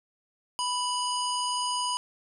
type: harmonic tone with a mistuned harmonic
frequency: 987.8 Hz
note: B5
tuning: in tune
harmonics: 1 / 3 / 5 / 7 / 9 / 10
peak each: -29 / -33 / -35 / -39 / -38 / -44 dBFS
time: 0.59-1.97 s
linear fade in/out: 0 ms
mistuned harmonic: 7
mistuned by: -85 cents
effects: none